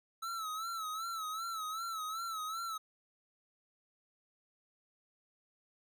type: tone with vibrato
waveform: square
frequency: 1309 Hz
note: E6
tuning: 13 cents flat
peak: -38 dBFS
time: 0.22-2.78 s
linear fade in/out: 10 ms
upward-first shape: sine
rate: 2.6 Hz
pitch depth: 78 cents each way
effects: 12-bit

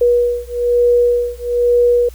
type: beating tone pair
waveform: sine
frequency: 482.3 / 483.4 Hz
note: B4 / B4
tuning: -41 / -37 cents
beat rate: 1.1 Hz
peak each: -14 dBFS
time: 0.01-2.09 s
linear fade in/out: 5 ms
effects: added 60 Hz sine -33 dBFS peak until 2.14 s + white hiss -46 dBFS RMS until 2.14 s

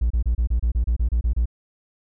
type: tone bursts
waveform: triangle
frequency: 58.27 Hz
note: A#1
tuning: in tune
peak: -14 dBFS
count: 12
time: 0.01-1.457 s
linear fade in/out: 10 ms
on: 94 ms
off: 29 ms
effects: tanh soft clip ceiling -12 dBFS

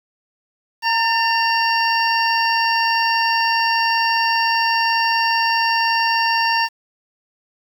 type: harmonic tone with a mistuned harmonic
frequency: 921 Hz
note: A#5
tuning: 21 cents flat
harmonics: 1 / 2 / 3 / 5 / 6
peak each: -18 / -21 / -23 / -25 / -26 dBFS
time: 0.82-6.69 s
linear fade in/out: 50 ms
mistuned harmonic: 2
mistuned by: -45 cents
effects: 7-bit

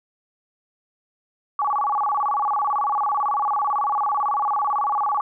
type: tone with vibrato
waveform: sine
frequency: 976 Hz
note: B5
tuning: 21 cents flat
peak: -19 dBFS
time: 1.59-5.21 s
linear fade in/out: 2 ms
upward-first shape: square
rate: 18 Hz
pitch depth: 270 cents each way
effects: none

